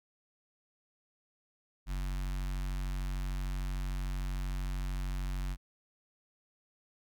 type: tone with notch filter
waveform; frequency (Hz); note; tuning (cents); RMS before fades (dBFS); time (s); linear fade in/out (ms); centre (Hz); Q
square; 46.64; F#1; +15; -35; 1.86-5.57; 50; 470; 0.69
effects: none